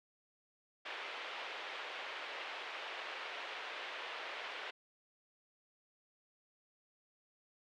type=band-pass noise; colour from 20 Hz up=white; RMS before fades=-45 dBFS; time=0.85-4.71 s; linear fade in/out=10 ms; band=420 to 3100 Hz; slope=24 dB/octave; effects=none